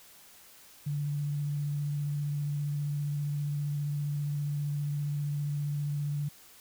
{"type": "tone with vibrato", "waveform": "sine", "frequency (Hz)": 145.5, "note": "D3", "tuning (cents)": -16, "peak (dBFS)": -29, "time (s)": [0.86, 6.29], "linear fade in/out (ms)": 10, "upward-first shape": "sine", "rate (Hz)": 15, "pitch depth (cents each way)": 15, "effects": ["white hiss -55 dBFS RMS until 6.6 s"]}